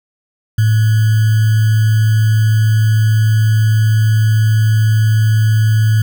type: tone with sample-and-hold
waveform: sine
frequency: 109.2 Hz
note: A2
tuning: 13 cents flat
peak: -8 dBFS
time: 0.58-6.02 s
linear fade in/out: 5 ms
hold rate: 1575 Hz
effects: none